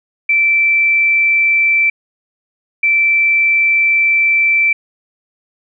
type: tone bursts at uneven times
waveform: sine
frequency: 2333 Hz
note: D7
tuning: 12 cents flat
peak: -9 dBFS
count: 2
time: 0.29-1.9 / 2.83-4.73 s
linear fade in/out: 5 ms
effects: none